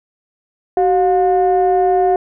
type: tone pair together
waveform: sine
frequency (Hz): 378.2 / 714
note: F#4 / F5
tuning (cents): +38 / +38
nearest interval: major seventh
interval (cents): 1100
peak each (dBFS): -12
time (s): 0.77-2.16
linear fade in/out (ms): 2
effects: tanh soft clip ceiling -6 dBFS